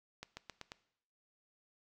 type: accelerating click train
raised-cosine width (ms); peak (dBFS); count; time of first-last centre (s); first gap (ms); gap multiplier
0.2; -27; 5; 0.23-0.719; 140; 0.91
effects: noise-tail reverb RT60 0.7 s tail -18 dB re dry